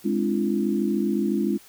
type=chord; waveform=sine; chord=D half-diminished seventh; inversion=second; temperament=equal with one note detuned; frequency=207.7 / 261.6 / 293.7 / 341.3 Hz; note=Ab3 / C4 / D4 / F4; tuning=0 / 0 / 0 / -40 cents; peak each=-24 / -29 / -28 / -26 dBFS; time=0.04-1.58 s; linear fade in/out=20 ms; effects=white hiss -51 dBFS RMS until 1.68 s